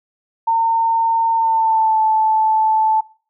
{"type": "tone with pitch glide", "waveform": "sine", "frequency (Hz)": [910, 874.9], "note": ["A#5", "A5"], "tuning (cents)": [-42, -10], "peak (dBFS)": -12, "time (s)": [0.47, 3.01], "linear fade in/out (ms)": 10, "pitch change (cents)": -68, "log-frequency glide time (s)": [1.32, 2], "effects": ["noise-tail reverb RT60 0.4 s tail -21 dB re dry"]}